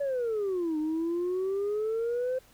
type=exponential two-way sweep; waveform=sine; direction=down then up; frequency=577 to 304.1 to 521 Hz; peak=-25 dBFS; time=0-2.39 s; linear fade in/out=10 ms; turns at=0.78 s; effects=tanh soft clip ceiling -25 dBFS + pink hiss -59 dBFS RMS until 2.53 s